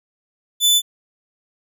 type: tone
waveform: sawtooth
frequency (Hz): 3500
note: A7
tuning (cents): -10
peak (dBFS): -9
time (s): 0.6-0.82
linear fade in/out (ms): 50
effects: none